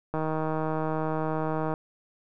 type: click train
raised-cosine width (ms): 1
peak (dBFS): -16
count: 252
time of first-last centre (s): 0.14-1.739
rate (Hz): 157
effects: none